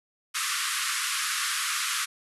pink band-pass noise, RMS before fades -29 dBFS, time 0.34-2.06 s, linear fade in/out 20 ms, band 1100 to 12000 Hz, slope 96 dB/octave, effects none

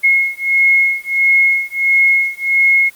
sine beating tone pair, 2164 / 2165.5 Hz, C#7 / C#7, -42 / -41 cents, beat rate 1.5 Hz, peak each -13 dBFS, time 0.03-2.9 s, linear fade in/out 20 ms, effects white hiss -44 dBFS RMS until 2.95 s + Opus 32 kbps

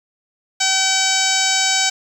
harmonic tone, 765 Hz, G5, 42 cents flat, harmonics 1 / 2 / 3 / 4 / 5 / 6 / 7 / 8 / 9 / 10, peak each -24 / -24 / -24 / -24 / -24 / -24 / -24 / -24 / -24 / -24 dBFS, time 0.6-1.9 s, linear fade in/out 10 ms, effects 7-bit

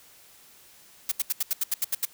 blue noise bursts, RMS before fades -25 dBFS, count 10, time 1.09-2.053 s, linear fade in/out 5 ms, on 27 ms, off 77 ms, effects white hiss -54 dBFS RMS until 2.13 s

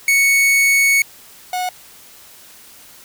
45% pulse tone pair in turn, 2218 / 730.8 Hz, C#7 / F#5, 0 / -22 cents, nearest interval octave + perfect fifth, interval 1922 cents, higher first, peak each -11 / -19 dBFS, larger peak first, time 0.08-1.02 / 1.53-1.69 s, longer first, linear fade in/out 2 ms, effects white hiss -43 dBFS RMS until 3.04 s

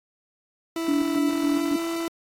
40% pulse tone with pitch glide, 329.6 to 333 Hz, E4 to E4, 0 to +18 cents, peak -25 dBFS, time 0.76-2.08 s, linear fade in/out 2 ms, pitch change +18 cents, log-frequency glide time 1.52-1.6 s
sine tone with tremolo, 288.6 Hz, D4, 30 cents flat, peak -20 dBFS, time 0.88-1.76 s, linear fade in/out 5 ms, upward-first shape square, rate 3.6 Hz, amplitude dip 45%
effects AAC 48 kbps

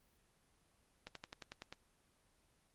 slowing click train, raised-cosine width 0.2 ms, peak -29 dBFS, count 8, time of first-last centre 1.07-1.726 s, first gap 83 ms, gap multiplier 1.04, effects pink hiss -74 dBFS RMS until 2.74 s + Opus 24 kbps

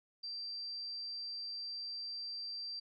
sine tone, 4699 Hz, D8, in tune, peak -40 dBFS, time 0.23-2.8 s, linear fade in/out 10 ms, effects none

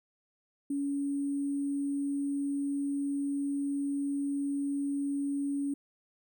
sine tone with sample-and-hold, 281.5 Hz, C#4, 27 cents sharp, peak -29 dBFS, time 0.7-5.74 s, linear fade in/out 5 ms, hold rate 8820 Hz, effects none

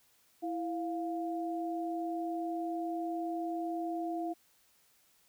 sine tone pair together, 330.9 / 701.2 Hz, E4 / F5, +7 / +7 cents, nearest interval octave + minor second, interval 1300 cents, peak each -35 / -37 dBFS, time 0.42-4.34 s, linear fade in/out 20 ms, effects white hiss -68 dBFS RMS until 5.28 s

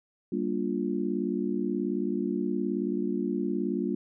sine chord, G minor seventh, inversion none, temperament just, 196 / 235.2 / 294 / 352.8 Hz, G3 / Bb3 / D4 / F4, 0 / +16 / +2 / +18 cents, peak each -32 dBFS, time 0.32-3.95 s, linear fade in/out 5 ms, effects none

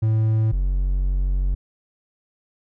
triangle tone pair in turn, 110 / 46.35 Hz, A2 / F#1, 0 / +4 cents, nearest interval octave + minor third, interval 1496 cents, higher first, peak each -14 / -16 dBFS, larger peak first, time 0.02-0.52 / 0.52-1.55 s, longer second, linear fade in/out 10 ms, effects none

